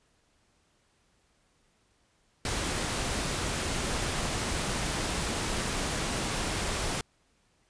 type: noise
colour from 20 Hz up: pink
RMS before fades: -31 dBFS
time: 2.45-7.01 s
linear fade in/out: 2 ms
effects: pink hiss -69 dBFS RMS until 7.69 s + resampled to 22050 Hz